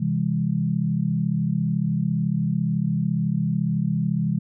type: chord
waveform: sine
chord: C augmented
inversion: none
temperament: equal with one note detuned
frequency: 130.81 / 164.81 / 202.7 Hz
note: C3 / E3 / G#3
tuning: 0 / 0 / -42 cents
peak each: -26 / -23 / -25 dBFS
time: 0-4.39 s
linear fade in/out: 10 ms
effects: none